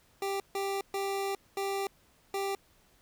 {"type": "tone bursts at uneven times", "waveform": "25% pulse", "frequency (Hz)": 393.5, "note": "G4", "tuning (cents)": 7, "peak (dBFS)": -27, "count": 5, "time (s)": [[0.22, 0.4], [0.55, 0.81], [0.94, 1.35], [1.57, 1.87], [2.34, 2.55]], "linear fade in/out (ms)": 2, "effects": ["pink hiss -65 dBFS RMS until 3.01 s"]}